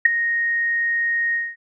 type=tone with ADSR envelope; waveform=sine; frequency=1864.7 Hz; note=A#6; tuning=in tune; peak=-5 dBFS; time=0.05-1.56 s; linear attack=7 ms; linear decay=10 ms; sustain=-13 dB; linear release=220 ms; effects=none